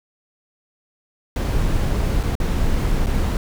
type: noise with dropouts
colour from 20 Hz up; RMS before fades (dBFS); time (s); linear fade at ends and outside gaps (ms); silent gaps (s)
brown; -19; 1.36-3.37; 1; 2.231-2.235 / 2.353-2.401 / 3.061-3.068
effects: none